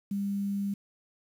sine tone with quantisation, 200 Hz, G3, 35 cents sharp, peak -28 dBFS, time 0.11-0.74 s, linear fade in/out 5 ms, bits 9, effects none

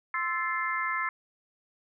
harmonic tone with a mistuned harmonic, 348.8 Hz, F4, 2 cents flat, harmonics 3 / 4 / 5 / 6, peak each -33 / -33 / -33 / -33 dBFS, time 0.14-1.09 s, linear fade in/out 2 ms, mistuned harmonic 4, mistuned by -95 cents, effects none

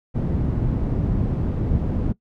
white low-pass noise, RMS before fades -22 dBFS, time 0.14-2.13 s, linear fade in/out 20 ms, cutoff 160 Hz, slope 12 dB/octave, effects noise-tail reverb RT60 0.1 s tail -21 dB re dry

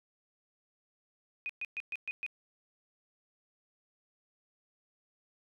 sine tone bursts, 2489 Hz, D#7, in tune, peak -34 dBFS, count 6, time 1.46-2.264 s, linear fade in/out 0 ms, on 34 ms, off 120 ms, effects none

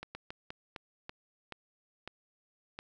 slowing click train, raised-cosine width 0.3 ms, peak -25 dBFS, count 9, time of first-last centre 0.03-2.789 s, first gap 120 ms, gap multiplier 1.29, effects none

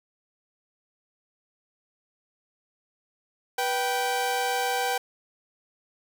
sawtooth tone pair together, 490 / 778.4 Hz, B4 / G5, -14 / -12 cents, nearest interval minor sixth, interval 802 cents, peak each -26 / -22 dBFS, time 3.58-4.98 s, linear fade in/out 5 ms, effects 9-bit

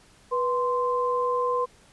sine tone pair together, 490.8 / 1040 Hz, B4 / C6, -11 / -11 cents, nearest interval octave + minor second, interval 1300 cents, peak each -25 dBFS, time 0.31-1.66 s, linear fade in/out 20 ms, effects pink hiss -56 dBFS RMS until 1.92 s + resampled to 24000 Hz

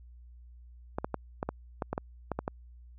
clicks, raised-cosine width 1 ms, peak -17 dBFS, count 11, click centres 0.985 / 1.045 / 1.143 / 1.429 / 1.49 / 1.822 / 1.93 / 1.979 / 2.317 / 2.39 / 2.479 s, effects added 60 Hz sine -49 dBFS peak until 2.98 s

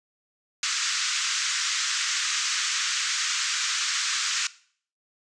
white band-pass noise, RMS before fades -27 dBFS, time 0.63-4.47 s, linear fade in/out 2 ms, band 1200 to 7300 Hz, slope 48 dB/octave, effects noise-tail reverb RT60 0.5 s tail -18 dB re dry + resampled to 22050 Hz

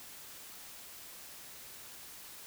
silence, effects white hiss -50 dBFS RMS until 2.46 s

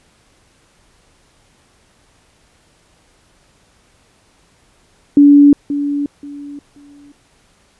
sine tone with echo, 286.9 Hz, D4, 40 cents flat, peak -3 dBFS, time 5.17-5.53 s, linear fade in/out 2 ms, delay 530 ms, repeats 3, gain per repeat -12 dB, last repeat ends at 7.12 s, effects pink hiss -54 dBFS RMS until 7.79 s + resampled to 24000 Hz

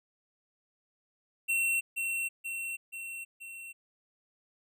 square tone with echo, 2717 Hz, F7, 48 cents flat, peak -27 dBFS, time 1.48-1.81 s, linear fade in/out 20 ms, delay 480 ms, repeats 4, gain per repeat -4 dB, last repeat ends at 3.73 s, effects none

